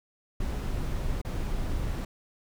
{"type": "noise with dropouts", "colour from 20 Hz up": "brown", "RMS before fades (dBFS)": -30, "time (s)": [0.4, 2.05], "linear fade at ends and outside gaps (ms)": 5, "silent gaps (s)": [1.216, 1.248], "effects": []}